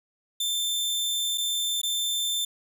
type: tone with dropouts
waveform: sawtooth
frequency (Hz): 3557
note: A7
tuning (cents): +18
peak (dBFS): -22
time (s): 0.4-2.45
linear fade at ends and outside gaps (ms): 5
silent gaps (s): 1.376-1.38 / 1.816-1.832
effects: none